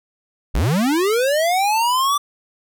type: linear sweep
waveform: square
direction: up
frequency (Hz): 32.7 to 1174.7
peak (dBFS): -16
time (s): 0.54-2.18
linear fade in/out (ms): 10
effects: none